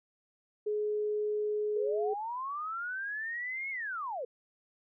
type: tone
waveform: sine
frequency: 421.2 Hz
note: G#4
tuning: 24 cents sharp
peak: -29 dBFS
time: 0.66-2.14 s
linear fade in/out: 10 ms
type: linear two-way sweep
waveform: sine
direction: up then down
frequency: 453.8 to 2200 to 453.8 Hz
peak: -34 dBFS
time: 1.76-4.25 s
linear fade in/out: 5 ms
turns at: 3.7 s
effects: none